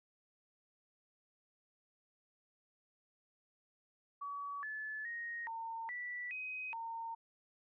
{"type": "tone with pitch steps", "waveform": "sine", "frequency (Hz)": [1136, 1730, 1870, 909, 1962, 2520, 914], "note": ["C#6", "A6", "A#6", "A#5", "B6", "D#7", "A#5"], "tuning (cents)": [42, -30, 5, -44, -12, 21, -34], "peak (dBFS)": -40, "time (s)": [4.21, 7.15], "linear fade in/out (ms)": 10, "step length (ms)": 420, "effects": []}